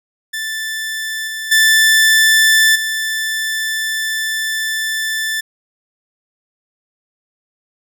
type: tone with level steps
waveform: sawtooth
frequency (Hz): 1762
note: A6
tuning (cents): +2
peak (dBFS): -17 / -19 / -5 / -14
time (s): 0.33-5.41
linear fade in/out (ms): 10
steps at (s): 1.27 / 1.51 / 2.75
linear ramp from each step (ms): 10
effects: none